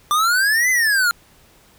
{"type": "exponential two-way sweep", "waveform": "square", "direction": "up then down", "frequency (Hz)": [1174.7, 2061, 1378], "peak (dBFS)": -15, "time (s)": [0.11, 1.11], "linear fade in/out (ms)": 0, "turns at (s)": 0.7, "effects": ["pink hiss -52 dBFS RMS until 1.78 s"]}